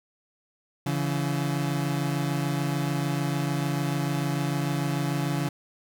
30% pulse tone pair together, 141.35 / 168.1 Hz, C#3 / E3, +34 / +34 cents, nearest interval minor third, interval 300 cents, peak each -24 / -27 dBFS, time 0.86-5.49 s, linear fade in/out 5 ms, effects none

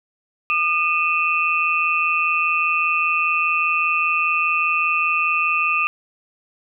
sine tone cluster, 1214 / 2502 / 2667 Hz, D#6 / D#7 / E7, -43 / +9 / +20 cents, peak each -21 / -21 / -21 dBFS, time 0.5-5.87 s, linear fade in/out 0 ms, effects none

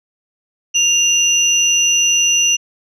sine tone pair together, 2798 / 5934 Hz, F7 / F#8, +3 / +4 cents, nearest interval octave + minor second, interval 1301 cents, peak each -13 dBFS, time 0.74-2.57 s, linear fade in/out 20 ms, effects tanh soft clip ceiling -4 dBFS

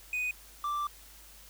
triangle tone pair in turn, 2489 / 1174.7 Hz, D#7 / D6, 0 / 0 cents, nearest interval octave + minor second, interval 1300 cents, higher first, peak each -28 dBFS, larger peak neither, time 0.13-0.31 / 0.64-0.87 s, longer second, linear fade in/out 2 ms, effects added 50 Hz sine -56 dBFS peak until 1.49 s + white hiss -54 dBFS RMS until 1.49 s

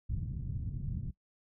white low-pass noise, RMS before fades -37 dBFS, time 0.09-1.11 s, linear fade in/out 10 ms, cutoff 150 Hz, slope 24 dB/octave, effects noise-tail reverb RT60 0.1 s tail -20 dB re dry

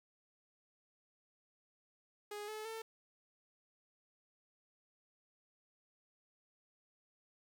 sawtooth tone with pitch steps, 415.3 / 430.9 / 447.2 Hz, G#4 / A4 / A4, 0 / -36 / +28 cents, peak -39 dBFS, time 2.31-2.82 s, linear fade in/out 5 ms, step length 170 ms, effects 11-bit

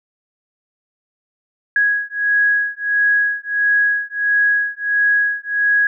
sine beating tone pair, 1660 / 1661.5 Hz, G#6 / G#6, -1 / 0 cents, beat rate 1.5 Hz, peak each -17 dBFS, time 1.76-5.87 s, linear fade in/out 2 ms, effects none

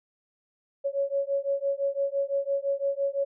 sine beating tone pair, 553 / 558.9 Hz, C#5 / C#5, -4 / +14 cents, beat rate 5.9 Hz, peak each -28 / -28 dBFS, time 0.84-3.25 s, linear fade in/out 20 ms, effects none

